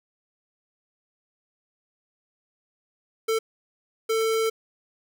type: tone bursts at uneven times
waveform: square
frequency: 446 Hz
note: A4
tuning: 23 cents sharp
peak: -22 dBFS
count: 2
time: 3.28-3.39 / 4.09-4.5 s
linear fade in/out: 10 ms
effects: none